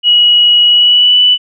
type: tone with pitch glide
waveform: sine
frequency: 2912 to 2975 Hz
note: F#7 to F#7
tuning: -28 to +9 cents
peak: -4 dBFS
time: 0.03-1.38 s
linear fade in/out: 50 ms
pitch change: +37 cents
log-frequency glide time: 0.65-1.2 s
effects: none